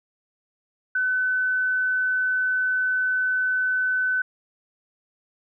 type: tone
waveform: sine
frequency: 1510 Hz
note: F#6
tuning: 35 cents sharp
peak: -20 dBFS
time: 0.95-4.22 s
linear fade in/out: 5 ms
effects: none